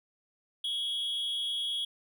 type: tone with amplitude modulation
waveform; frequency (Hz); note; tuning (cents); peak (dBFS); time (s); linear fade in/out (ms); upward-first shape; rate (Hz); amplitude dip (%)
triangle; 3322; G#7; 0; -26; 0.64-1.85; 5; sine; 271; 60
effects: none